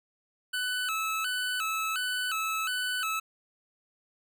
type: tone with vibrato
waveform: 25% pulse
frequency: 1396 Hz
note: F6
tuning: 1 cent flat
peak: -25 dBFS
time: 0.53-3.2 s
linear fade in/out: 10 ms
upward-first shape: square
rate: 1.4 Hz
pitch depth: 120 cents each way
effects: none